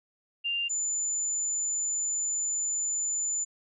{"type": "tone pair in turn", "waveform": "sine", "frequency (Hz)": [2792, 7035], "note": ["F7", "A8"], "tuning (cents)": [-1, -1], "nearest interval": "octave + major third", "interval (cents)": 1600, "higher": "second", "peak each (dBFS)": -27, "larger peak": "neither", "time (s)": [[0.44, 0.69], [0.69, 3.45]], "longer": "second", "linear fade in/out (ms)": 20, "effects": []}